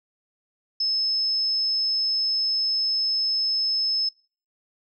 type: tone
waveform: sine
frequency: 5210 Hz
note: E8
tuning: 21 cents flat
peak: -21 dBFS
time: 0.8-4.09 s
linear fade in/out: 5 ms
effects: noise-tail reverb RT60 0.4 s tail -23 dB re dry